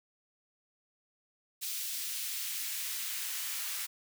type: noise with high-pass filter sweep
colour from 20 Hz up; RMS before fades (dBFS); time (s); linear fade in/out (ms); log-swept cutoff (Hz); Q
white; -37; 1.61-3.87; 20; 3200 to 1400; 0.91
effects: none